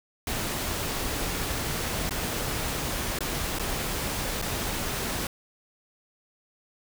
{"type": "noise with dropouts", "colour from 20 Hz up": "pink", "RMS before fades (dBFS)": -30, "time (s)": [0.27, 5.27], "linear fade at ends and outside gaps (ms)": 2, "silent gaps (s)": [[2.094, 2.108], [3.188, 3.206], [3.587, 3.595], [4.416, 4.423]], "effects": []}